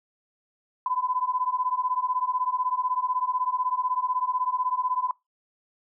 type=beating tone pair; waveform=sine; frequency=1000 / 1016 Hz; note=B5 / B5; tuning=+21 / +49 cents; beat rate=16 Hz; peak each=-27 dBFS; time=0.86-5.11 s; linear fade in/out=2 ms; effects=noise-tail reverb RT60 0.2 s tail -24 dB re dry